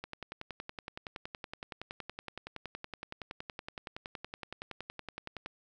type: click train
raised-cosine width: 0.3 ms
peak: -24 dBFS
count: 59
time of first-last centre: 0.04-5.461 s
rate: 10.7 Hz
effects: none